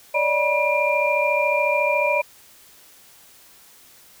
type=tone cluster; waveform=sine; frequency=571 / 605 / 970 / 2390 Hz; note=D5 / D#5 / B5 / D7; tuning=-49 / -49 / -31 / +30 cents; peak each=-23 / -23 / -24 / -22 dBFS; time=0.14-2.22 s; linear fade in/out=10 ms; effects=white hiss -50 dBFS RMS until 4.2 s